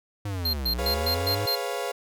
square linear two-way sweep, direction down then up, 104.9 to 57.7 to 104.9 Hz, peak -29 dBFS, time 0.25-1.46 s, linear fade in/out 5 ms, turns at 0.71 s
square tone bursts, 4186 Hz, C8, in tune, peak -24 dBFS, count 6, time 0.45-1.554 s, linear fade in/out 5 ms, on 84 ms, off 120 ms
35% pulse chord, C# dominant seventh, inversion second, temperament equal with one note detuned, 415.3 / 493.9 / 550.5 / 698.5 Hz, G#4 / B4 / C#5 / E#5, 0 / 0 / -12 / 0 cents, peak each -32 dBFS, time 0.78-1.92 s, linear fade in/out 10 ms
effects none

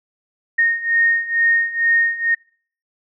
sine beating tone pair, 1848 / 1850.2 Hz, A#6 / A#6, -16 / -13 cents, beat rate 2.2 Hz, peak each -19 / -16 dBFS, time 0.58-2.35 s, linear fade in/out 10 ms, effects noise-tail reverb RT60 0.5 s tail -25 dB re dry

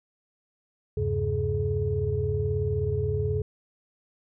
sine tone cluster, 79 / 97.8 / 134.1 / 424.2 Hz, D#2 / G2 / C3 / G#4, +27 / -4 / +43 / +37 cents, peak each -31 / -28 / -30 / -28 dBFS, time 0.97-3.42 s, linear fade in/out 5 ms, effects tanh soft clip ceiling -13 dBFS

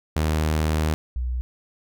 sawtooth / sine tone pair in turn, 77.78 / 61.73 Hz, D#2 / B1, 0 / 0 cents, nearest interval major third, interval 400 cents, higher first, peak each -16 / -23 dBFS, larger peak first, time 0.16-0.94 / 1.16-1.41 s, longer first, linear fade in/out 0 ms, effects none

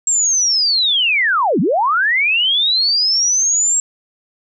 sine linear two-way sweep, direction down then up, 7600 to 151.9 to 7600 Hz, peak -12 dBFS, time 0.07-3.8 s, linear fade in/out 2 ms, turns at 1.6 s, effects none

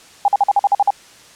sine tone bursts, 807 Hz, G#5, 50 cents flat, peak -9 dBFS, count 9, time 0.25-0.905 s, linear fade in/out 2 ms, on 31 ms, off 47 ms, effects white hiss -44 dBFS RMS until 1.35 s + low-pass 8000 Hz 12 dB/octave

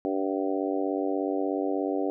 harmonic tone with a mistuned harmonic, 96.7 Hz, G2, 23 cents flat, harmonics 3 / 4 / 5 / 6 / 7 / 8, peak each -29 / -31 / -33 / -35 / -36 / -37 dBFS, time 0.05-2.1 s, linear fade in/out 0 ms, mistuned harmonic 8, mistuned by -20 cents, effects none

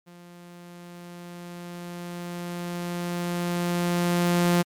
sawtooth tone with level ramp, 174.61 Hz, F3, in tune, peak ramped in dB -42 to -14 dBFS, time 0.06-4.63 s, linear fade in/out 20 ms, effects MP3 96 kbps

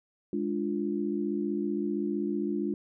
sine chord, D diminished, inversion second, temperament equal, 207.7 / 293.7 / 349.2 Hz, Ab3 / D4 / F4, 0 / 0 / 0 cents, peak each -32 dBFS, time 0.33-2.74 s, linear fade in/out 2 ms, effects none

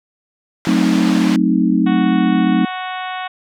pink band-pass noise, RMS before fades -26 dBFS, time 0.65-1.36 s, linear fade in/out 0 ms, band 520 to 4800 Hz, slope 12 dB/octave
sine chord, F# diminished seventh, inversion none, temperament equal, 185 / 220 / 261.6 / 311.1 Hz, F#3 / A3 / C4 / Eb4, 0 / 0 / 0 / 0 cents, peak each -17 dBFS, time 0.67-2.65 s, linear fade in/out 2 ms
harmonic tone, 370 Hz, F#4, in tune, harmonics 2 / 3 / 4 / 5 / 6 / 7 / 8 / 9 / 10, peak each -25 / -29 / -31 / -33 / -35 / -36 / -37 / -38 / -39 dBFS, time 1.86-3.28 s, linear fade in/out 10 ms
effects none

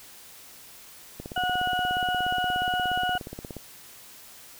click train, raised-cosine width 2 ms, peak -23 dBFS, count 41, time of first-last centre 1.2-3.567 s, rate 16.9 Hz
harmonic tone, 730 Hz, F#5, 24 cents flat, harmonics 1 / 2 / 4, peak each -26 / -29 / -32 dBFS, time 1.36-3.18 s, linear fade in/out 5 ms
effects white hiss -48 dBFS RMS until 4.59 s

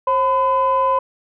sine tone pair together, 535 / 1009.9 Hz, C5 / B5, +38 / +38 cents, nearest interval major seventh, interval 1100 cents, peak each -18 / -14 dBFS, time 0.07-0.99 s, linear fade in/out 5 ms, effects tanh soft clip ceiling -9 dBFS

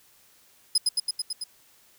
30% pulse tone with echo, 5040 Hz, D#8, 21 cents sharp, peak -14 dBFS, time 0.75-0.78 s, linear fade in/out 5 ms, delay 110 ms, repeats 6, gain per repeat -2 dB, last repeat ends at 1.44 s, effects white hiss -59 dBFS RMS until 1.98 s

